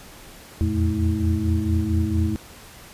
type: tone cluster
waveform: sine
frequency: 82.5 / 86.9 / 115.4 / 215.6 / 321.1 Hz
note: E2 / F2 / A#2 / A3 / E4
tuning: +2 / -8 / -17 / -35 / -45 cents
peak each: -25 / -22 / -29 / -26 / -27 dBFS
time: 0.61-2.36 s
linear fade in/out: 0 ms
effects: pink hiss -44 dBFS RMS until 2.93 s + resampled to 32000 Hz